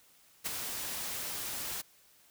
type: noise with ADSR envelope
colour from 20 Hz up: white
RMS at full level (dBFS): -32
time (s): 0.44-1.82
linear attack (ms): 27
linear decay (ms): 10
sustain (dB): -6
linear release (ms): 14
effects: white hiss -63 dBFS RMS until 2.3 s